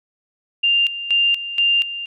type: tone with tremolo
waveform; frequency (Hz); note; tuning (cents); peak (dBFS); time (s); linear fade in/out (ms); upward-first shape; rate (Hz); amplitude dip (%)
sine; 2794; F7; 0; -13; 0.63-2.06; 10; square; 2.1; 75
effects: none